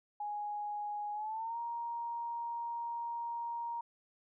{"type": "tone with pitch glide", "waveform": "sine", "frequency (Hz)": [830.6, 937.7], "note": ["G#5", "A#5"], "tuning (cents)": [0, 10], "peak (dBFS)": -36, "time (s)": [0.2, 3.81], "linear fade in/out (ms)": 5, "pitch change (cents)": 210, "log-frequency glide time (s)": [1.13, 1.58], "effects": []}